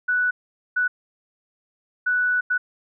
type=tone bursts at uneven times; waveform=sine; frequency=1481 Hz; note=F#6; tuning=1 cent sharp; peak=-18 dBFS; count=4; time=0.08-0.31 / 0.76-0.88 / 2.06-2.41 / 2.5-2.58 s; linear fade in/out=10 ms; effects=none